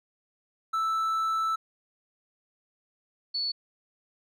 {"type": "tone pair in turn", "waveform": ["triangle", "sine"], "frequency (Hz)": [1318.5, 4435], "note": ["E6", "C#8"], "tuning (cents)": [0, 0], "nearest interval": "octave + major sixth", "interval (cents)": 2100, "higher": "second", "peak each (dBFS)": [-23, -27], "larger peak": "first", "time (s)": [[0.73, 1.56], [3.34, 3.52]], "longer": "first", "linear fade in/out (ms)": 10, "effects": []}